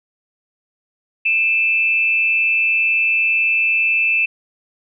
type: tone pair together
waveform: sine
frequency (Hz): 2418 / 2636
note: D7 / E7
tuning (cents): +50 / -1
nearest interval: minor second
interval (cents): 149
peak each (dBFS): -22 / -14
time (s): 1.25-4.26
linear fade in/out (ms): 10
effects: none